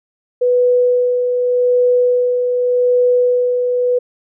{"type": "tone with tremolo", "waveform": "sine", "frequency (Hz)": 493.9, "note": "B4", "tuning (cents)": 0, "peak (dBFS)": -9, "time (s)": [0.41, 3.99], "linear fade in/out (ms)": 10, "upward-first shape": "sine", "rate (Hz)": 0.85, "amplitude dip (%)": 40, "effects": []}